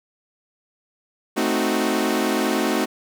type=chord; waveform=sawtooth; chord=A diminished seventh; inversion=none; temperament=equal; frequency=220 / 261.6 / 311.1 / 370 Hz; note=A3 / C4 / Eb4 / Gb4; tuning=0 / 0 / 0 / 0 cents; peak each=-21 dBFS; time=1.36-2.86 s; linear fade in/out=20 ms; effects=none